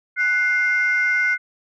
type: tone pair together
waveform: sine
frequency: 1483 / 2106 Hz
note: F#6 / C7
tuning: +4 / +11 cents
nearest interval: tritone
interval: 607 cents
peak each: -18 dBFS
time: 0.16-1.38 s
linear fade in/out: 50 ms
effects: tanh soft clip ceiling -11 dBFS